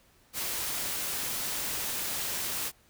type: noise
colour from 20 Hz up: white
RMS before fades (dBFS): -33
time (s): 0.33-2.72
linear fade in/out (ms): 50
effects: pink hiss -63 dBFS RMS until 2.89 s